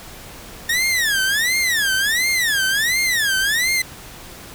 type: tone with vibrato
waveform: sawtooth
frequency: 1805 Hz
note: A6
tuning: 44 cents sharp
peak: -13 dBFS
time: 0.69-3.82 s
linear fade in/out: 5 ms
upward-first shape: sine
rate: 1.4 Hz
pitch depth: 280 cents each way
effects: pink hiss -38 dBFS RMS until 4.54 s